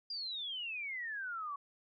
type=exponential sweep; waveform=sine; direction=down; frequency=4879 to 1108.7 Hz; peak=-38 dBFS; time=0.1-1.56 s; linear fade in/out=5 ms; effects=none